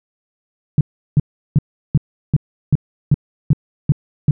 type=tone bursts; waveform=sine; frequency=145.6 Hz; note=D3; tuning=15 cents flat; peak=-7 dBFS; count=10; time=0.78-4.31 s; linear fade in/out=2 ms; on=29 ms; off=360 ms; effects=none